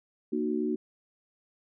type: chord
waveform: sine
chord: D# minor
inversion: second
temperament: equal with one note detuned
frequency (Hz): 233.1 / 303.7 / 370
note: A#3 / D#4 / F#4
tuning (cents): 0 / -42 / 0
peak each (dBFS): -31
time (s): 0.32-0.76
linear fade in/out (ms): 10
effects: none